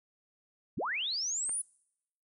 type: linear sweep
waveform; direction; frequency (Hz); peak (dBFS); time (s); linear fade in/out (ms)
sine; up; 66 to 10100; -31; 0.77-1.62; 10
type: click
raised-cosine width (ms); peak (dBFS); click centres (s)
0.5; -31; 1.494
effects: noise-tail reverb RT60 0.8 s tail -26 dB re dry